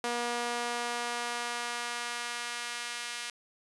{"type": "tone with high-pass filter sweep", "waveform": "sawtooth", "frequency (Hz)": 239.3, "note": "A#3", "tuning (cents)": 46, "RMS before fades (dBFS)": -35, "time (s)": [0.04, 3.3], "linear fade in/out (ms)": 2, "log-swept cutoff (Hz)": [520, 2100], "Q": 0.82, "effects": ["resampled to 24000 Hz"]}